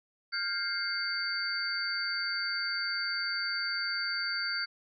sine tone cluster, 1402 / 1591 / 2119 / 4589 Hz, F6 / G6 / C7 / D8, +6 / +25 / +21 / -41 cents, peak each -36 / -37 / -39 / -33 dBFS, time 0.32-4.66 s, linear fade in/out 20 ms, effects none

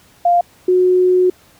sine tone pair in turn, 698.5 / 365.3 Hz, F5 / F#4, 0 / -22 cents, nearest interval major seventh, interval 1122 cents, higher first, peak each -9 dBFS, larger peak neither, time 0.25-0.41 / 0.68-1.3 s, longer second, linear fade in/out 5 ms, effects pink hiss -49 dBFS RMS until 1.59 s + high-pass 60 Hz 12 dB/octave

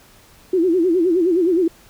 sine tone with vibrato, 350 Hz, F4, 4 cents sharp, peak -13 dBFS, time 0.53-1.68 s, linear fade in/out 5 ms, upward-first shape sine, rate 9.6 Hz, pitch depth 140 cents each way, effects pink hiss -49 dBFS RMS until 1.89 s

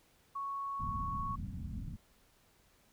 sine tone, 1108.7 Hz, C#6, in tune, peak -36 dBFS, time 0.35-1.36 s, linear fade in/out 10 ms
pink low-pass noise, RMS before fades -41 dBFS, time 0.79-1.97 s, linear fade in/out 20 ms, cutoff 240 Hz, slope 48 dB/octave
effects pink hiss -68 dBFS RMS until 2.92 s

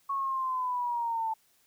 sine linear sweep, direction down, 1108.7 to 881 Hz, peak -28 dBFS, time 0.09-1.34 s, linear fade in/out 10 ms, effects white hiss -67 dBFS RMS until 1.66 s

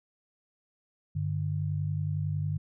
sine tone pair together, 98.5 / 149.45 Hz, G2 / D3, +9 / +31 cents, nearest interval perfect fifth, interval 722 cents, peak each -31 / -30 dBFS, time 1.15-2.58 s, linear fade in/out 10 ms, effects none

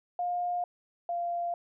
sine tone pair in turn, 709 / 692.8 Hz, F5 / F5, +26 / -14 cents, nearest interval unison, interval 40 cents, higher first, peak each -28 / -29 dBFS, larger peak first, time 0.19-0.64 / 1.09-1.54 s, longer neither, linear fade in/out 2 ms, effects none

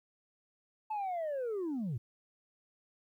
sine linear sweep, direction down, 880 to 103.8 Hz, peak -31 dBFS, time 0.9-1.98 s, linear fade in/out 10 ms, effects tanh soft clip ceiling -32 dBFS + 12-bit

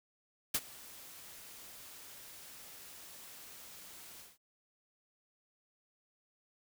white noise with ADSR envelope, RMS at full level -30 dBFS, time 0.54-4.38 s, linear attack 8 ms, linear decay 47 ms, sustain -22 dB, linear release 190 ms, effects none

